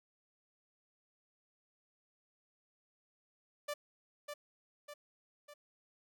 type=tone with echo; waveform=sawtooth; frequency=587.3 Hz; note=D5; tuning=in tune; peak=-33 dBFS; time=3.68-3.74 s; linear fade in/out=10 ms; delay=600 ms; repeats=3; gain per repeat=-5 dB; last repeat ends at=5.54 s; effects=none